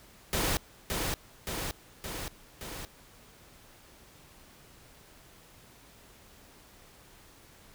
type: noise with echo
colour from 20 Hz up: pink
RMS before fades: -29 dBFS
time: 0.33-0.57 s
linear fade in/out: 0 ms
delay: 570 ms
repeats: 4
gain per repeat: -3 dB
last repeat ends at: 2.85 s
effects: pink hiss -56 dBFS RMS until 7.74 s